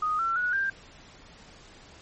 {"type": "tone with pitch steps", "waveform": "sine", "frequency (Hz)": [1244.5, 1349.3, 1463, 1586.2], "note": ["D#6", "E6", "F#6", "G6"], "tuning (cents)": [0, 40, -20, 20], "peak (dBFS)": -24, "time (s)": [0.02, 0.7], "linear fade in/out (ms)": 5, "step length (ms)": 170, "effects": ["pink hiss -51 dBFS RMS until 2.01 s", "MP3 32 kbps"]}